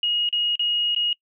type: tone with dropouts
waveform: sine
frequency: 2880 Hz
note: F#7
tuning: 47 cents flat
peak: -19 dBFS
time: 0.03-1.13 s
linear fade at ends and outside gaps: 2 ms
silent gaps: 0.29-0.327 / 0.556-0.594 / 0.949-0.962 s
effects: noise-tail reverb RT60 0.1 s tail -26 dB re dry